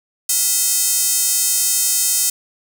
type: tone with high-pass filter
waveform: square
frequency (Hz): 284.3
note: C#4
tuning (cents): +44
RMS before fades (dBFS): -17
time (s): 0.29-2.3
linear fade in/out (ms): 5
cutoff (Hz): 7600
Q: 1.6
effects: none